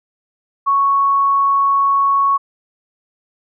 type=tone; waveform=sine; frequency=1108.7 Hz; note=C#6; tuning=in tune; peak=-11 dBFS; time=0.66-2.38 s; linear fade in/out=20 ms; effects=none